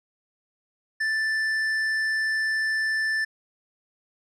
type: tone with tanh clipping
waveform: sine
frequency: 1763 Hz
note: A6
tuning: 3 cents sharp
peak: -24 dBFS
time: 1-3.25 s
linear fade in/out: 10 ms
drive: 8 dB
effects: none